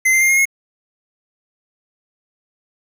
square tone with pitch steps, 2062 / 2087 / 2113 / 2138 / 2165 Hz, C7 / C7 / C7 / C7 / C#7, -26 / -5 / +16 / +37 / -41 cents, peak -12 dBFS, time 0.05-0.455 s, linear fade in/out 10 ms, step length 81 ms, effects none

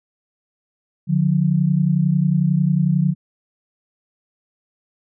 sine tone pair together, 148.09 / 179.2 Hz, D3 / F3, +15 / +45 cents, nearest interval minor third, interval 330 cents, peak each -17 dBFS, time 1.07-3.15 s, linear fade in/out 50 ms, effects none

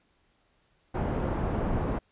pink low-pass noise, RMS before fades -29 dBFS, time 0.94-1.99 s, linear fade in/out 10 ms, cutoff 880 Hz, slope 12 dB/octave, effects pink hiss -69 dBFS RMS until 2.11 s + resampled to 8000 Hz

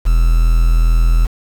triangle tone with quantisation, 41.2 Hz, E1, in tune, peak -6 dBFS, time 0.05-1.27 s, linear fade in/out 20 ms, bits 5, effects none

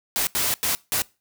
white noise bursts at uneven times, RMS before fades -23 dBFS, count 4, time 0.16-0.27 / 0.35-0.54 / 0.63-0.75 / 0.92-1.02 s, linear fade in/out 0 ms, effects noise-tail reverb RT60 0.3 s tail -23 dB re dry

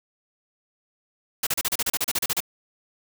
white noise bursts, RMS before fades -24 dBFS, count 14, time 1.43-2.404 s, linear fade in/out 5 ms, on 38 ms, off 34 ms, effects none

